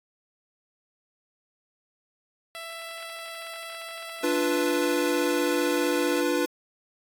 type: tone with vibrato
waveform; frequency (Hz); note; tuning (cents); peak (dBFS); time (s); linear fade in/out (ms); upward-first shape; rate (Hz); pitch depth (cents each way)
10% pulse; 664; E5; +12; -28; 2.55-6.21; 0; triangle; 19; 10
type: chord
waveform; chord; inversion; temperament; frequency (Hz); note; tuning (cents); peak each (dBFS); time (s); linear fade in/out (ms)
square; B diminished; first; equal; 293.7 / 349.2 / 493.9; D4 / F4 / B4; 0 / 0 / 0; -28; 4.23-6.46; 10
effects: AAC 64 kbps